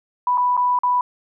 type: tone with dropouts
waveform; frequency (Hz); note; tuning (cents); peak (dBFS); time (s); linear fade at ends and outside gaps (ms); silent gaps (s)
sine; 987.8; B5; 0; -15; 0.27-1.01; 2; 0.375-0.379 / 0.568-0.575 / 0.789-0.834
effects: none